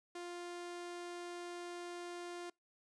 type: tone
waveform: sawtooth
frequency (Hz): 350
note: F4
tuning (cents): +4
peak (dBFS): -40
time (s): 0.15-2.5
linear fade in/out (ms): 5
effects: noise-tail reverb RT60 0.2 s tail -26 dB re dry + resampled to 22050 Hz